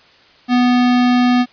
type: tone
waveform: square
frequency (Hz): 246.9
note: B3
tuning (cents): 0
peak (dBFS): -11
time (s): 0.48-1.46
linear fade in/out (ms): 50
effects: white hiss -48 dBFS RMS until 1.52 s + resampled to 11025 Hz